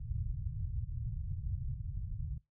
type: low-pass noise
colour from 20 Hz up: white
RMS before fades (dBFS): -38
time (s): 0-2.38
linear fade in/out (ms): 10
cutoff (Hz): 130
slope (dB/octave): 48
effects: noise-tail reverb RT60 0.2 s tail -21 dB re dry